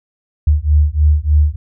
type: beating tone pair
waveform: sine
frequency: 73.42 / 76.72 Hz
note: D2 / D#2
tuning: 0 / -24 cents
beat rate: 3.3 Hz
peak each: -12 dBFS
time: 0.47-1.56 s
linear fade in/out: 5 ms
effects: none